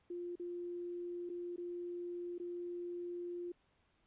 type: tone with dropouts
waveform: sine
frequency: 350.3 Hz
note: F4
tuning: 5 cents sharp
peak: -40 dBFS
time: 0.1-3.52 s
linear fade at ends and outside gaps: 5 ms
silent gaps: 0.356-0.396 / 1.293-1.298 / 1.562-1.579 / 2.382-2.398 s
effects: pink hiss -75 dBFS RMS until 4.06 s + resampled to 8000 Hz